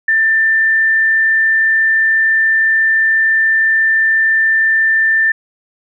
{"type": "tone", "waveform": "sine", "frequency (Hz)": 1783, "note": "A6", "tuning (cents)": 22, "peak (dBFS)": -9, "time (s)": [0.08, 5.32], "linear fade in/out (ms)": 5, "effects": []}